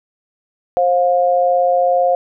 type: tone pair together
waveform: sine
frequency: 531.1 / 709 Hz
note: C5 / F5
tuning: +26 / +26 cents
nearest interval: perfect fourth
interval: 500 cents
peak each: -14 dBFS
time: 0.77-2.15 s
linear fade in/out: 0 ms
effects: none